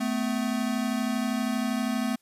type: tone pair together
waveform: square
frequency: 220 / 252.6 Hz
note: A3 / B3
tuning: 0 / +39 cents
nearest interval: major second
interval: 239 cents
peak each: -29 / -29 dBFS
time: 0-2.16 s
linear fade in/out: 10 ms
effects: white hiss -68 dBFS RMS until 2.21 s + resampled to 32000 Hz